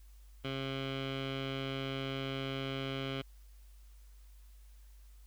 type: tone with low-pass filter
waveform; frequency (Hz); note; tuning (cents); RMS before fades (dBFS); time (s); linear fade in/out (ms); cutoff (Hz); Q
15% pulse; 135; C#3; -45; -38; 0.44-3.22; 10; 3100; 3.7
effects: added 50 Hz sine -53 dBFS peak until 5.26 s + white hiss -69 dBFS RMS until 5.26 s